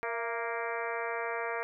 harmonic tone with a mistuned harmonic, 233.1 Hz, A#3, in tune, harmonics 2 / 3 / 4 / 5 / 6 / 7 / 8 / 9 / 10, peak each -37 / -39 / -40 / -41 / -42 / -42 / -43 / -44 / -44 dBFS, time 0.03-1.63 s, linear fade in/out 0 ms, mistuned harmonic 3, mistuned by -51 cents, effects none

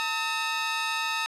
15% pulse tone pair together, 902 / 1276.8 Hz, A5 / D#6, +43 / +44 cents, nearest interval tritone, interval 601 cents, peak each -23 dBFS, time 0-1.26 s, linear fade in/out 0 ms, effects low-pass 8000 Hz 12 dB/octave

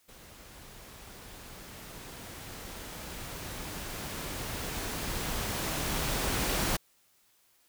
pink noise with level ramp, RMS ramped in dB -52 to -29 dBFS, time 0.08-6.77 s, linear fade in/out 10 ms, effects white hiss -67 dBFS RMS until 7.68 s

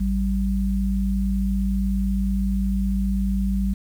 sine tone pair together, 54.47 / 194.1 Hz, A1 / G3, -17 / -17 cents, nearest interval octave + minor seventh, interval 2200 cents, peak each -22 dBFS, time 0-3.74 s, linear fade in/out 10 ms, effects 8-bit

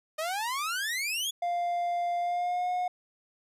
sawtooth exponential sweep, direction up, 607 to 3448 Hz, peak -26 dBFS, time 0.18-1.31 s, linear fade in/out 10 ms
triangle tone with pitch glide, 698.5 to 722.7 Hz, F5 to F#5, 0 to -41 cents, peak -25 dBFS, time 1.42-2.88 s, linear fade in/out 5 ms, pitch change +59 cents, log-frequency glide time 2.19-2.7 s
effects resampled to 32000 Hz

